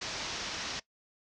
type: low-pass noise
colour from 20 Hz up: white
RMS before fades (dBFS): -38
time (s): 0.01-0.8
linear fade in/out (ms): 10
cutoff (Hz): 6200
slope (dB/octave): 48
effects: noise-tail reverb RT60 0.1 s tail -19 dB re dry